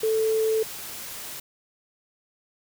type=tone in noise; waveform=sine; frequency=440.7 Hz; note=A4; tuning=3 cents sharp; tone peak=-20 dBFS; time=0.03-0.63 s; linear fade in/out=5 ms; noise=white; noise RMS=-37 dBFS; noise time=0-1.4 s; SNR=+14 dB; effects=none